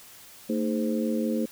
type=harmonic tone with a mistuned harmonic; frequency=103.83 Hz; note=G#2; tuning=in tune; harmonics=2 / 3 / 4 / 5; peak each=-26 / -31 / -34 / -32 dBFS; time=0.49-1.46 s; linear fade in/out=10 ms; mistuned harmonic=2; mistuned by=+140 cents; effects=white hiss -49 dBFS RMS until 1.51 s